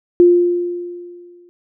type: tone with exponential decay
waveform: sine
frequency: 350.7 Hz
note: F4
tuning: 7 cents sharp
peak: -4 dBFS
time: 0.2-1.49 s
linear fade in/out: 0 ms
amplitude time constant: 280 ms
effects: none